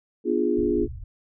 sine chord, B diminished seventh, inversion none, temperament equal with one note detuned, 246.9 / 298.6 / 349.2 / 415.3 Hz, B3 / D4 / F4 / Ab4, 0 / +29 / 0 / 0 cents, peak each -27 / -27 / -24 / -25 dBFS, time 0.24-0.88 s, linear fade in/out 50 ms
pink low-pass noise, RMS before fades -35 dBFS, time 0.57-1.04 s, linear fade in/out 5 ms, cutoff 130 Hz, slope 96 dB/octave
effects none

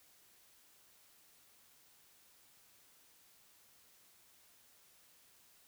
silence, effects white hiss -66 dBFS RMS until 5.67 s

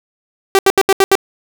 sawtooth tone bursts, 388.6 Hz, G4, 15 cents flat, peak -3 dBFS, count 6, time 0.55-1.153 s, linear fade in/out 0 ms, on 38 ms, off 75 ms, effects 7-bit

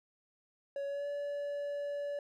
triangle tone with pitch glide, 560 to 574.4 Hz, C#5 to D5, +18 to -39 cents, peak -33 dBFS, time 0.76-2.19 s, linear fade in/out 2 ms, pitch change +43 cents, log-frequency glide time 0.86-1.07 s, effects none

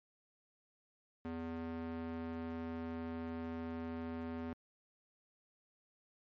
square tone with high-pass filter, 82.41 Hz, E2, in tune, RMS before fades -42 dBFS, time 1.25-4.53 s, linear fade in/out 0 ms, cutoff 180 Hz, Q 2.6, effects low-pass 2000 Hz 12 dB/octave + MP3 48 kbps

